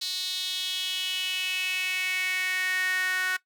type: tone with high-pass filter sweep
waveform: sawtooth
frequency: 370 Hz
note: F#4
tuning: in tune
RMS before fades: -29 dBFS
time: 0.01-3.37 s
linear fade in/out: 10 ms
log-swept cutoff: 4100 to 1600 Hz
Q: 5.2
effects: noise-tail reverb RT60 0.1 s tail -18 dB re dry